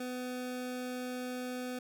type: tone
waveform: 25% pulse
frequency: 250.8 Hz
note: B3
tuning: 27 cents sharp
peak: -33 dBFS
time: 0-1.79 s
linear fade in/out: 5 ms
effects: none